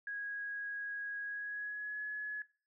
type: tone with pitch glide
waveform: sine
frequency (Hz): 1652 to 1695.5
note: G#6 to G#6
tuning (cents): -10 to +35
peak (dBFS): -38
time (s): 0.07-2.42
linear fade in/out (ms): 2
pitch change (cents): +45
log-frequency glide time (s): 1.23-2.02
effects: noise-tail reverb RT60 0.4 s tail -20 dB re dry